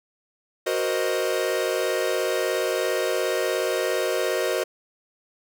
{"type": "chord", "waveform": "45% pulse", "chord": "C half-diminished seventh", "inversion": "second", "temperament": "equal", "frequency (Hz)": [370, 466.2, 523.3, 622.3], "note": ["Gb4", "Bb4", "C5", "Eb5"], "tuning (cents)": [0, 0, 0, 0], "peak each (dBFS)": -28, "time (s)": [0.66, 4.64], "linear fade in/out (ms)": 10, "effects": []}